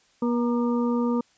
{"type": "harmonic tone with a mistuned harmonic", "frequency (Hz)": 240, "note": "B3", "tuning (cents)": -49, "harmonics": [1, 2, 4, 5], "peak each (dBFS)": [-22, -28, -34, -36], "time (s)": [0.22, 1.21], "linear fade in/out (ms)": 5, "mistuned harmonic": 4, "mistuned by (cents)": -47, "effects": ["white hiss -62 dBFS RMS until 1.37 s", "resampled to 16000 Hz"]}